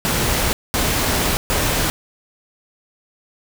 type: noise bursts at uneven times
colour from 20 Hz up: pink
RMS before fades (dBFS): -19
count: 3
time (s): 0.05-0.53 / 0.74-1.37 / 1.5-1.9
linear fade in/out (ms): 0
effects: none